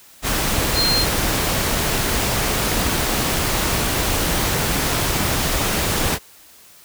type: tone in noise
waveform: sine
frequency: 4186 Hz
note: C8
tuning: in tune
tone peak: -17 dBFS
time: 0.74-1.06 s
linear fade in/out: 50 ms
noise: pink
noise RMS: -20 dBFS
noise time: 0.22-6.19 s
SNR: 0 dB
effects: white hiss -47 dBFS RMS until 6.84 s